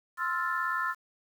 sine chord, F major seventh, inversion second, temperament equal, 1046.5 / 1318.5 / 1396.9 / 1760 Hz, C6 / E6 / F6 / A6, 0 / 0 / 0 / 0 cents, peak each -33 dBFS, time 0.17-0.95 s, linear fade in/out 50 ms, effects tanh soft clip ceiling -17 dBFS + 9-bit

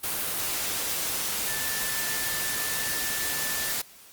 sine tone in noise, 1763 Hz, A6, 3 cents sharp, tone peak -35 dBFS, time 1.47-3.72 s, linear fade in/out 10 ms, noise white, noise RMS -29 dBFS, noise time 0.03-3.82 s, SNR -9 dB, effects white hiss -51 dBFS RMS until 4.12 s + Opus 32 kbps

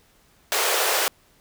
pink high-pass noise, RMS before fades -22 dBFS, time 0.52-1.08 s, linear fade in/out 0 ms, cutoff 410 Hz, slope 48 dB/octave, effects pink hiss -59 dBFS RMS until 1.4 s

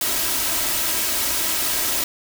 white noise with comb filter, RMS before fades -22 dBFS, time 0.01-2.04 s, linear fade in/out 2 ms, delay 3.1 ms, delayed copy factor +0.55, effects none

